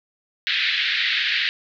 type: band-pass noise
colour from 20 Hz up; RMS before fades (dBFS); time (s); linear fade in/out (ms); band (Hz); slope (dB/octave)
pink; -22; 0.47-1.49; 0; 1700 to 4200; 48
effects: none